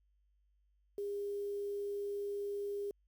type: tone with quantisation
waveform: sine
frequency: 405.2 Hz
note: G#4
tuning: 43 cents flat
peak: -36 dBFS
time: 0.98-2.91 s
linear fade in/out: 2 ms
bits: 10
effects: added 50 Hz sine -70 dBFS peak until 3.07 s